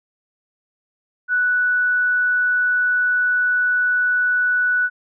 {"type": "tone", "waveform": "sine", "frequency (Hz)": 1480, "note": "F#6", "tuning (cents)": 0, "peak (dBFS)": -15, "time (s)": [1.28, 4.9], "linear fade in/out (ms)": 50, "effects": []}